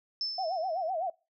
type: tone with exponential decay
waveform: sine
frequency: 5274 Hz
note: E8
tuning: in tune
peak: -28 dBFS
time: 0.21-0.9 s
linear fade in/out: 1 ms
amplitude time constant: 150 ms
type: tone with vibrato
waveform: sine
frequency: 698.5 Hz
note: F5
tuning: in tune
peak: -29 dBFS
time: 0.38-1.1 s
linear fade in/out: 5 ms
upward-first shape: sine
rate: 7.9 Hz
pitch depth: 180 cents each way
effects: noise-tail reverb RT60 0.3 s tail -24 dB re dry